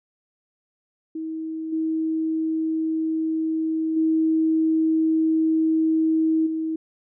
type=tone with level steps; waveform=sine; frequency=319.4 Hz; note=D#4; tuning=45 cents sharp; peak=-27 / -21 / -17 / -23 dBFS; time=1.15-6.76 s; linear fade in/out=5 ms; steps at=1.72 / 3.96 / 6.46 s; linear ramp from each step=10 ms; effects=none